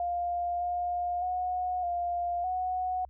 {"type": "tone with pitch steps", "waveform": "sine", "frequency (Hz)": [702, 709, 728, 701, 736], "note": ["F5", "F5", "F#5", "F5", "F#5"], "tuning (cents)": [9, 26, -28, 6, -9], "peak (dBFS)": -28, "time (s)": [0, 3.05], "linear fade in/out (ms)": 2, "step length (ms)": 610, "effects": ["added 66 Hz sine -50 dBFS peak until 3.09 s"]}